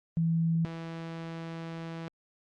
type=tone pair in turn; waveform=sine / sawtooth; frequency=164.81 / 164.81 Hz; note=E3 / E3; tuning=0 / 0 cents; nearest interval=unison; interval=0 cents; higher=neither; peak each=-24 / -33 dBFS; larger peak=first; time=0.17-0.65 / 0.65-2.08 s; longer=second; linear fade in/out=0 ms; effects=low-pass 4000 Hz 12 dB/octave + Opus 32 kbps